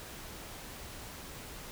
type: silence
effects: pink hiss -46 dBFS RMS until 1.71 s